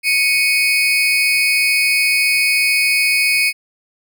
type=tone pair together; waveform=35% pulse; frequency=2217 / 2503 Hz; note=C#7 / D#7; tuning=0 / +10 cents; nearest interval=major second; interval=210 cents; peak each=-14 dBFS; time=0.03-3.53 s; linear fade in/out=50 ms; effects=none